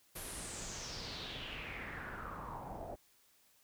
pink noise with low-pass filter sweep, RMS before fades -45 dBFS, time 0.15-2.96 s, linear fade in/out 10 ms, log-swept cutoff 12000 to 630 Hz, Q 4.6, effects white hiss -69 dBFS RMS until 3.63 s

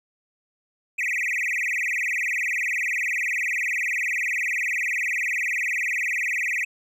triangle tone with vibrato, 2217 Hz, C#7, in tune, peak -21 dBFS, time 0.98-6.65 s, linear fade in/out 10 ms, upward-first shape sine, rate 20 Hz, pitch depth 280 cents each way, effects none

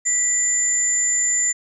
sine tone pair together, 1975.5 / 7134 Hz, B6 / A8, 0 / +23 cents, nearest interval octave + minor seventh, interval 2223 cents, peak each -27 / -17 dBFS, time 0.05-1.53 s, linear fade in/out 20 ms, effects none

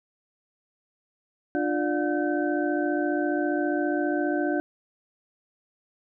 sine tone cluster, 297.5 / 352.3 / 589 / 720 / 1533 Hz, D4 / F4 / D5 / F#5 / G6, +22 / +15 / +5 / -47 / -39 cents, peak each -26 / -29 / -31 / -32 / -33 dBFS, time 1.55-4.6 s, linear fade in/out 0 ms, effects none

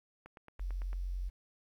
click train, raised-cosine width 0.5 ms, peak -36 dBFS, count 7, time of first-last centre 0.26-0.93 s, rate 8.95 Hz
sine tone, 45.39 Hz, F#1, 32 cents flat, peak -34 dBFS, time 0.59-1.3 s, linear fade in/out 20 ms
effects 11-bit

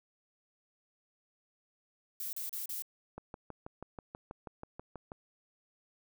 violet noise bursts, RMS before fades -39 dBFS, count 4, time 2.2-2.822 s, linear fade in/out 2 ms, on 130 ms, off 34 ms
click train, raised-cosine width 1 ms, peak -29 dBFS, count 13, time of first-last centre 3.18-5.119 s, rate 6.19 Hz
effects none

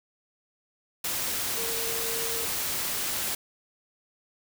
sine tone in noise, 458 Hz, A#4, 31 cents flat, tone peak -36 dBFS, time 1.57-2.45 s, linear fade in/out 5 ms, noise white, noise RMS -30 dBFS, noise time 1.04-3.35 s, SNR -9 dB, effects none

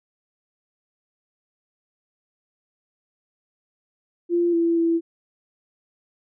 sine tone with pitch steps, 345.4 / 335.9 / 333 Hz, F4 / E4 / E4, -19 / +33 / +18 cents, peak -17 dBFS, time 4.29-5.01 s, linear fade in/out 50 ms, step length 240 ms, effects none

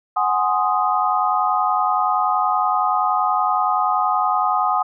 sine chord, Ab dominant seventh, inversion third, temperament equal, 740 / 830.6 / 1046.5 / 1244.5 Hz, Gb5 / Ab5 / C6 / Eb6, 0 / 0 / 0 / 0 cents, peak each -21 / -22 / -24 / -20 dBFS, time 0.16-4.83 s, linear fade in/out 10 ms, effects none

